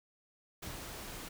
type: noise with ADSR envelope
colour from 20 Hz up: pink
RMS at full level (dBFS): -43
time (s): 0.62-1.29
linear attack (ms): 10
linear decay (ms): 140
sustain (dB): -2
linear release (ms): 10
effects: none